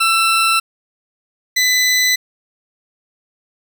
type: tone pair in turn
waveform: 20% pulse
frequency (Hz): 1337 / 2003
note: E6 / B6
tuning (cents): +24 / +24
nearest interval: perfect fifth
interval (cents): 700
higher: second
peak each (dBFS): -7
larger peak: neither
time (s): 0-0.6 / 1.56-2.16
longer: neither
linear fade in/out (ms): 10
effects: none